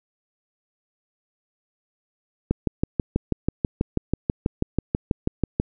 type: click train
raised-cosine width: 3 ms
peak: -7 dBFS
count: 20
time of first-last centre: 2.51-5.599 s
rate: 6.15 Hz
effects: none